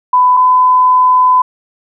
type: tone pair in turn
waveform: sine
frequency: 1000 / 1008.7 Hz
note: B5 / B5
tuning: +21 / +36 cents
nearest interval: unison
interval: 15 cents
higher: second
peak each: -5 dBFS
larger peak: neither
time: 0.13-0.37 / 0.37-1.42 s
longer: second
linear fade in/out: 5 ms
effects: none